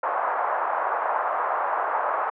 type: band-pass noise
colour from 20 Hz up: white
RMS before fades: -25 dBFS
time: 0.03-2.3 s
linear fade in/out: 5 ms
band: 630 to 1200 Hz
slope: 24 dB/octave
effects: low-pass 2000 Hz 12 dB/octave